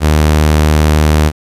sawtooth tone, 76.5 Hz, D#2, 29 cents flat, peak -3 dBFS, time 0-1.32 s, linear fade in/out 50 ms, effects resampled to 32000 Hz + 7-bit

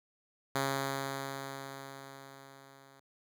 5% pulse tone with level ramp, 136.7 Hz, C#3, 24 cents flat, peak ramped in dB -18 to -46 dBFS, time 0.55-3 s, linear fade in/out 5 ms, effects none

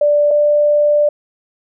sine tone pair in turn, 587.3 / 590.7 Hz, D5 / D5, 0 / +10 cents, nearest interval unison, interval 10 cents, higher second, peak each -9 dBFS, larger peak neither, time 0.01-0.31 / 0.31-1.09 s, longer second, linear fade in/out 5 ms, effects none

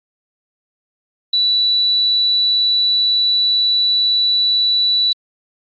sine tone, 3951 Hz, B7, in tune, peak -12 dBFS, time 1.33-5.13 s, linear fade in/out 5 ms, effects AAC 48 kbps

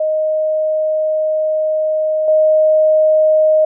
sine tone with level steps, 622.3 Hz, D#5, in tune, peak -13 / -8 dBFS, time 0-3.65 s, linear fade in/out 5 ms, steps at 2.28 s, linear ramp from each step 2 ms, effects none

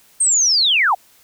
sine linear sweep, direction down, 8610 to 659.3 Hz, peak -12 dBFS, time 0.2-0.95 s, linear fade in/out 10 ms, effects white hiss -52 dBFS RMS until 1.23 s

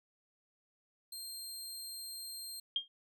20% pulse tone, 4186 Hz, C8, in tune, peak -37 dBFS, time 1.12-2.6 s, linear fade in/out 5 ms
sine tone with exponential decay, 3215 Hz, G7, 43 cents sharp, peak -27 dBFS, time 2.76-2.88 s, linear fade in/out 2 ms, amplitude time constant 25 ms
effects none

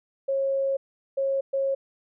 sine tone bursts at uneven times, 544 Hz, C#5, 33 cents flat, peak -22 dBFS, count 3, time 0.28-0.77 / 1.17-1.41 / 1.53-1.75 s, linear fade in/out 10 ms, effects none

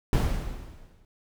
brown noise with exponential decay, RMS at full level -19 dBFS, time 0.13-1.05 s, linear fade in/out 1 ms, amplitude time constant 200 ms, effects none

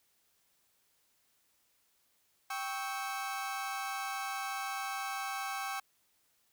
30% pulse chord, C# diminished, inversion second, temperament equal with one note detuned, 784 / 1108.7 / 1301.9 Hz, G5 / C#6 / E6, 0 / 0 / -22 cents, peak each -36 / -38 / -40 dBFS, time 2.5-5.8 s, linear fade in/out 5 ms, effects white hiss -73 dBFS RMS until 6.52 s

